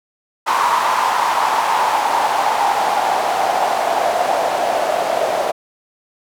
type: noise with band-pass filter sweep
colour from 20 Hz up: white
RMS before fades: -17 dBFS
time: 0.46-5.52 s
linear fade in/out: 20 ms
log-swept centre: 1000 to 630 Hz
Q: 5.4
effects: none